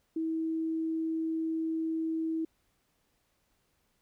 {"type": "tone", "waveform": "sine", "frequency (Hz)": 322.7, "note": "E4", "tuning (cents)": -37, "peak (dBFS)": -29, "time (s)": [0.16, 2.45], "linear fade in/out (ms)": 5, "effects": ["pink hiss -74 dBFS RMS until 4.01 s"]}